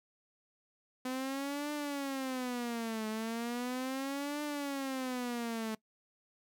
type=tone with vibrato; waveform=sawtooth; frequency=253.6 Hz; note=B3; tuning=46 cents sharp; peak=-31 dBFS; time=1.05-5.75 s; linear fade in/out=5 ms; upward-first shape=triangle; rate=0.37 Hz; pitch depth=280 cents each way; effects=noise-tail reverb RT60 0.1 s tail -21 dB re dry